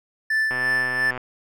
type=tone with tremolo; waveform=triangle; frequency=1760 Hz; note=A6; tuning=in tune; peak=-16 dBFS; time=0.3-1.11 s; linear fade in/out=5 ms; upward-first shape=sine; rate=2.9 Hz; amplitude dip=50%
type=click train; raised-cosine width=0.5 ms; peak=-16 dBFS; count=85; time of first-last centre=0.51-1.177 s; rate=126 Hz
effects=none